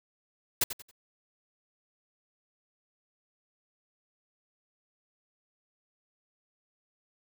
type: noise with echo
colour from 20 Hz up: white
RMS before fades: -25 dBFS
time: 0.61-0.64 s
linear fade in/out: 5 ms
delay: 91 ms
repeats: 3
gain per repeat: -11 dB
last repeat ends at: 0.913 s
effects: none

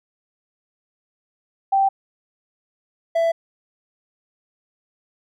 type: tone pair in turn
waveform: sine / triangle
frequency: 781 / 664.8 Hz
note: G5 / E5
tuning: -7 / +15 cents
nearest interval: minor third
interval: 278 cents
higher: first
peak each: -14 / -14 dBFS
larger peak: neither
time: 1.72-1.89 / 3.15-3.32 s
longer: neither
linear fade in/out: 10 ms
effects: none

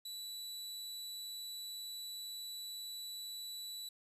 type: tone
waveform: sawtooth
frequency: 3951 Hz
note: B7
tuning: in tune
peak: -40 dBFS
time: 0.05-3.89 s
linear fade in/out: 5 ms
effects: resampled to 32000 Hz + 11-bit

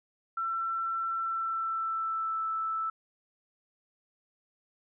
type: tone with pitch glide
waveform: sine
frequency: 1344 to 1317.9 Hz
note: E6 to E6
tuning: +33 to -1 cents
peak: -29 dBFS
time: 0.37-2.9 s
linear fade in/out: 5 ms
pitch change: -34 cents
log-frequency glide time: 1.15-2.46 s
effects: none

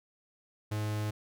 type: tone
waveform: 45% pulse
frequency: 106 Hz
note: G#2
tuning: 36 cents sharp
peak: -31 dBFS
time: 0.71-1.11 s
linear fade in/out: 10 ms
effects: none

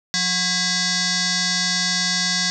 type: tone with frequency modulation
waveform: sine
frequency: 178.2 Hz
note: F3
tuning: 35 cents sharp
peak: -18 dBFS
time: 0.14-2.5 s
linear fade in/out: 0 ms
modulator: 908 Hz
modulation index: 6.6
effects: none

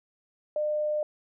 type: tone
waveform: sine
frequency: 603 Hz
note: D5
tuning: 46 cents sharp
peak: -25 dBFS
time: 0.56-1.03 s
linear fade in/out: 2 ms
effects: none

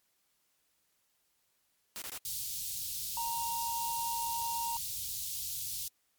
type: noise bursts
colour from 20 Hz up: white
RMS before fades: -41 dBFS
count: 3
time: 1.96-2.177 s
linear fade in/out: 0 ms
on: 59 ms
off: 20 ms
type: band-stop noise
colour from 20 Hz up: white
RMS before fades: -38 dBFS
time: 2.25-5.88 s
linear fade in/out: 2 ms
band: 140 to 3600 Hz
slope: 24 dB/octave
type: tone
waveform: triangle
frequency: 930 Hz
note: A#5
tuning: 4 cents flat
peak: -32 dBFS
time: 3.17-4.77 s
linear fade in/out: 2 ms
effects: white hiss -75 dBFS RMS until 6.18 s + MP3 96 kbps

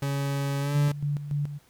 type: tone with pitch glide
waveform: 40% pulse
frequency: 139.8 to 145.06 Hz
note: C#3 to D3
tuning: +15 to -21 cents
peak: -25 dBFS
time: 0.02-0.92 s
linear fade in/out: 5 ms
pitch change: +64 cents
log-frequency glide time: 0.6-0.74 s
type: tone with tremolo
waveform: sine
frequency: 145.1 Hz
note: D3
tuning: 21 cents flat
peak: -24 dBFS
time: 0.74-1.59 s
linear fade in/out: 20 ms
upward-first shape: square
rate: 3.5 Hz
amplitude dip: 65%
effects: pink hiss -61 dBFS RMS until 1.69 s

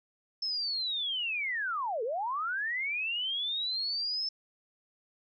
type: linear two-way sweep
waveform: sine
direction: down then up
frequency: 5300 to 422.3 to 5300 Hz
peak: -30 dBFS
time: 0.42-4.29 s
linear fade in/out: 5 ms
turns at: 2.03 s
effects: none

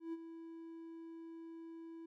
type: tone with ADSR envelope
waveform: triangle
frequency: 329.6 Hz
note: E4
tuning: in tune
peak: -36 dBFS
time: 0-2.06 s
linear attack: 130 ms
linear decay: 35 ms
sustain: -10 dB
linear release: 6 ms
effects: none

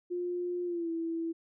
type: tone with pitch glide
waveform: sine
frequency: 354.1 to 330.4 Hz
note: F4 to E4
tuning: +24 to +4 cents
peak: -31 dBFS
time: 0.1-1.33 s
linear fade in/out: 20 ms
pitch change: -120 cents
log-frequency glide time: 0.65-0.9 s
effects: none

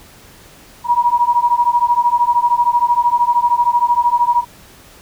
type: beating tone pair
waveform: sine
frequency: 953 / 966 Hz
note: A#5 / B5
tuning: +38 / -39 cents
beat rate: 13 Hz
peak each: -14 dBFS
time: 0.84-4.45 s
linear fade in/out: 50 ms
effects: pink hiss -43 dBFS RMS until 5.01 s

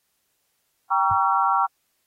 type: chord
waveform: sine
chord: G diminished seventh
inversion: none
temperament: just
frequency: 784 / 940.8 / 1128.9 / 1354.7 Hz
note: G5 / Bb5 / Db6 / Fb6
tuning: 0 / +16 / +31 / +47 cents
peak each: -23 dBFS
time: 0.9-1.67 s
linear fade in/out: 20 ms
type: tone with exponential decay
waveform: sine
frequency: 98.2 Hz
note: G2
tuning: 4 cents sharp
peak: -26 dBFS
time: 1.11-1.2 s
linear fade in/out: 5 ms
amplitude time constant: 18 ms
effects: white hiss -71 dBFS RMS until 2.06 s + AAC 48 kbps

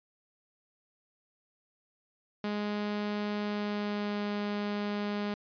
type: tone with pitch glide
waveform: sawtooth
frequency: 207.7 to 206 Hz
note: G#3 to G#3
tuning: 0 to -14 cents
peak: -27 dBFS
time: 2.44-5.34 s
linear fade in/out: 2 ms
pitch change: -14 cents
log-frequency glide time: 3.37-4.3 s
effects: resampled to 11025 Hz

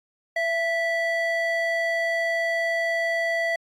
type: ring-modulated tone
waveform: triangle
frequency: 1318.5 Hz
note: E6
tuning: in tune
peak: -17 dBFS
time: 0.36-3.56 s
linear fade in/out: 5 ms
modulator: 649 Hz
effects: AAC 64 kbps

